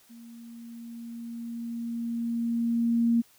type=tone with level ramp; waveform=sine; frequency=233.1 Hz; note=A#3; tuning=in tune; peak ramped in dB=-45 to -19 dBFS; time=0.09-3.22 s; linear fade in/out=20 ms; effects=white hiss -60 dBFS RMS until 3.38 s